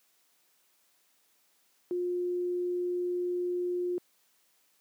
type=tone; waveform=sine; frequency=355.8 Hz; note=F4; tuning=32 cents sharp; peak=-28 dBFS; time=1.91-3.98 s; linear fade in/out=0 ms; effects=white hiss -69 dBFS RMS until 4.8 s + high-pass 200 Hz 12 dB/octave